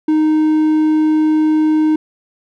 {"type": "tone", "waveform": "triangle", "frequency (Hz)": 310, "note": "D#4", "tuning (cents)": -6, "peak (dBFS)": -8, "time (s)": [0.08, 1.96], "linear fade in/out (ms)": 5, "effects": []}